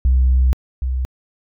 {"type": "tone pair in turn", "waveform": "sine", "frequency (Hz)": [64, 64], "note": ["C2", "C2"], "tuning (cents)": [-38, -38], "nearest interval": "unison", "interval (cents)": 0, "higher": "neither", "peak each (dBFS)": [-9, -17], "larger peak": "first", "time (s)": [[0.05, 0.53], [0.82, 1.05]], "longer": "first", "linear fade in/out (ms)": 0, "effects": ["tanh soft clip ceiling -8 dBFS"]}